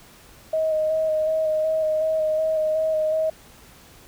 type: tone with vibrato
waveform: sine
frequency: 628 Hz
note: D#5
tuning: 16 cents sharp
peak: -19 dBFS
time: 0.53-3.3 s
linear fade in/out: 5 ms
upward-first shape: square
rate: 2.7 Hz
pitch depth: 17 cents each way
effects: pink hiss -49 dBFS RMS until 4.07 s